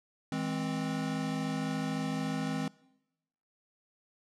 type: chord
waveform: square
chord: E augmented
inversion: none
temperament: equal with one note detuned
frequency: 161.7 / 207.7 / 261.6 Hz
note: E3 / G#3 / B#3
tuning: -33 / 0 / 0 cents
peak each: -37 / -38 / -35 dBFS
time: 0.32-2.68 s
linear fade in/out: 2 ms
effects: noise-tail reverb RT60 0.9 s tail -22 dB re dry + low-pass 8000 Hz 12 dB/octave